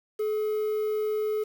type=tone with quantisation; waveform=triangle; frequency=427 Hz; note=G#4; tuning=48 cents sharp; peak=-23 dBFS; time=0.19-1.44 s; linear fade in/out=10 ms; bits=8; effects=none